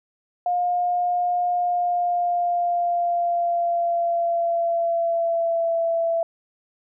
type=tone with pitch glide; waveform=sine; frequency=711 to 667.2 Hz; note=F5 to E5; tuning=+31 to +21 cents; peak=-19 dBFS; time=0.46-6.23 s; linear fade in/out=2 ms; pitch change=-110 cents; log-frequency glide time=1.5-5.77 s; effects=none